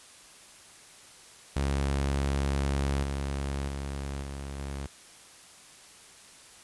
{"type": "tone with level steps", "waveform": "sawtooth", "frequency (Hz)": 69.3, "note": "C#2", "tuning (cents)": 0, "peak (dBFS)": [-22, -26, -29, -32, -30], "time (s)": [1.56, 4.87], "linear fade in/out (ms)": 5, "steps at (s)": [3.03, 3.68, 4.22, 4.59], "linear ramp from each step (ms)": 5, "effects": ["white hiss -52 dBFS RMS until 6.63 s", "resampled to 24000 Hz"]}